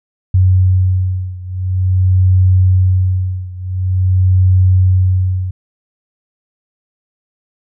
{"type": "beating tone pair", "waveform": "sine", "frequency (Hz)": [92.5, 92.97], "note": ["F#2", "F#2"], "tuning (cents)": [0, 9], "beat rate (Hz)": 0.47, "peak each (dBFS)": [-11, -13], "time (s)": [0.34, 5.51], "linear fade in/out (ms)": 5, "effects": []}